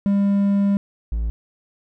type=tone pair in turn; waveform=triangle; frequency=200 / 55.95 Hz; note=G3 / A1; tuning=+35 / +30 cents; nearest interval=octave + minor seventh; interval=2205 cents; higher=first; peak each=-13 / -18 dBFS; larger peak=first; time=0.06-0.77 / 1.12-1.3 s; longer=first; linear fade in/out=0 ms; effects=none